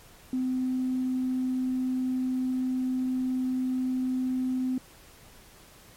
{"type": "tone with tanh clipping", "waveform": "triangle", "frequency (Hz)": 256.4, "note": "C4", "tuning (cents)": -35, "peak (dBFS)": -25, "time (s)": [0.33, 4.78], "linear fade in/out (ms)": 2, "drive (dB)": 4, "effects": ["pink hiss -53 dBFS RMS until 5.96 s", "MP3 64 kbps"]}